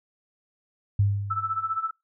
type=tone with exponential decay; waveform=sine; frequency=100.7 Hz; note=G2; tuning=47 cents sharp; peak=-16 dBFS; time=0.99-1.78 s; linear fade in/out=5 ms; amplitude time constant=170 ms
type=tone with tremolo; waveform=sine; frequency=1318 Hz; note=E6; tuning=1 cent flat; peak=-22 dBFS; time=1.3-1.91 s; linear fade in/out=10 ms; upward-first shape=sine; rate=15 Hz; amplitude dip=80%
effects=noise-tail reverb RT60 0.2 s tail -26 dB re dry